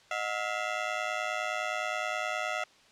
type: ring-modulated tone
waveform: 15% pulse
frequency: 675 Hz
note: E5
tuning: 41 cents sharp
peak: -21 dBFS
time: 0.11-2.64 s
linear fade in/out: 2 ms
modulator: 54.8 Hz
effects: white hiss -59 dBFS RMS until 2.91 s + low-pass 5000 Hz 12 dB/octave